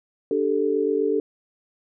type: chord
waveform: sine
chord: D suspended fourth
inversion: none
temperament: equal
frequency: 293.7 / 392 / 440 Hz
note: D4 / G4 / A4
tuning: 0 / 0 / 0 cents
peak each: -26 / -24 / -22 dBFS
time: 0.31-1.2 s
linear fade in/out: 2 ms
effects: none